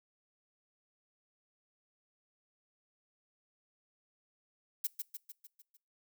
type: noise with echo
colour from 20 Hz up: violet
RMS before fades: -33 dBFS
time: 4.84-4.87 s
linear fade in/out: 5 ms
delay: 150 ms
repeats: 6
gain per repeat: -5 dB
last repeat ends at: 5.77 s
effects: noise-tail reverb RT60 0.4 s tail -25 dB re dry